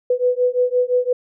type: beating tone pair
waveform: sine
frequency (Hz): 493.9 / 499.7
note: B4 / B4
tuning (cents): 0 / +20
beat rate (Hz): 5.8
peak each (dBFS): -18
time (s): 0.1-1.13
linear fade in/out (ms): 5
effects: none